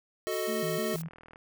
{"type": "chord", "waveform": "square", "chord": "D# diminished", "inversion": "first", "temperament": "equal", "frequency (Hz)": [370, 440, 622.3], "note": ["F#4", "A4", "D#5"], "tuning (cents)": [0, 0, 0], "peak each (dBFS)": -35, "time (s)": [0.27, 0.96], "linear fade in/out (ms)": 0}
{"type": "noise", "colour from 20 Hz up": "blue", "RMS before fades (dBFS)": -43, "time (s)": [0.31, 1.02], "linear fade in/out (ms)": 5}
{"type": "tone with vibrato", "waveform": "sine", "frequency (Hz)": 190.3, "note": "F#3", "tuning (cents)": 49, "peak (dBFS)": -34, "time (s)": [0.47, 1.09], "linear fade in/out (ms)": 20, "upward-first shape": "square", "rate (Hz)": 3.2, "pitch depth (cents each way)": 270}
{"type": "click train", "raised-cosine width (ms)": 0.5, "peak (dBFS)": -34, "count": 19, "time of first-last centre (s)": [0.91, 1.359], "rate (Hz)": 40.1}
{"effects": []}